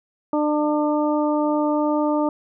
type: harmonic tone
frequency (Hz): 299.6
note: D4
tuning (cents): +35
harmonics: 1 / 2 / 3 / 4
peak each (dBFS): -20 / -23 / -26 / -30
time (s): 0.33-2.29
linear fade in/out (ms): 2
effects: none